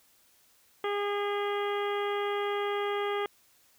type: harmonic tone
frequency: 407.8 Hz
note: G#4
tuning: 32 cents flat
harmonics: 1 / 2 / 3 / 4 / 5 / 6 / 7 / 8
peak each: -30 / -36 / -36 / -43 / -40 / -49 / -47 / -44 dBFS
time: 0.84-3.26 s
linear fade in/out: 2 ms
effects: white hiss -64 dBFS RMS until 3.78 s